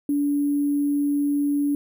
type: tone with sample-and-hold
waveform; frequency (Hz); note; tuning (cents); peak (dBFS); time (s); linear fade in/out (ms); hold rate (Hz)
sine; 287.5; D4; -37; -19; 0.09-1.75; 2; 11025
effects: none